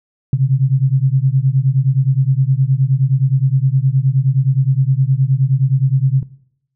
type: beating tone pair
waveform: sine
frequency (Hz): 129.2 / 138.8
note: C3 / C#3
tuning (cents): -21 / +3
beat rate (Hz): 9.6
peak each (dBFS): -14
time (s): 0.33-6.23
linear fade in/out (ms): 2
effects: noise-tail reverb RT60 0.7 s tail -19 dB re dry